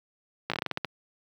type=slowing click train; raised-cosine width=0.3 ms; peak=-12 dBFS; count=10; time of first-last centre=0.5-0.847 s; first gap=16 ms; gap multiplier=1.21; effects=high-pass 100 Hz 12 dB/octave + 9-bit